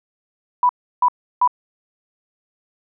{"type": "tone bursts", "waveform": "sine", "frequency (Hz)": 987.8, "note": "B5", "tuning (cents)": 0, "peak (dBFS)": -11, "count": 3, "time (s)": [0.63, 1.476], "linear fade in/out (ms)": 2, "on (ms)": 62, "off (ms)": 330, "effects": []}